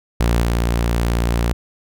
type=tone with level steps; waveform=sawtooth; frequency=58.27 Hz; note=A#1; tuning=in tune; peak=-10 / -12 dBFS; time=0.2-1.53 s; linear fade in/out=5 ms; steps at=0.42 s; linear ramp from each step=5 ms; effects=none